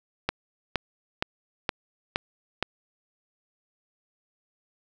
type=click train; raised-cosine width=0.3 ms; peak=-8 dBFS; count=6; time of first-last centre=0.29-2.626 s; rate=2.14 Hz; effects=none